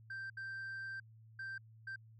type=tone bursts at uneven times; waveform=sine; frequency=1568 Hz; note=G6; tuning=in tune; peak=-39 dBFS; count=4; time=0.1-0.3 / 0.37-1 / 1.39-1.58 / 1.87-1.96 s; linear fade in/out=5 ms; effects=tanh soft clip ceiling -41 dBFS + added 111 Hz sine -57 dBFS peak until 2.19 s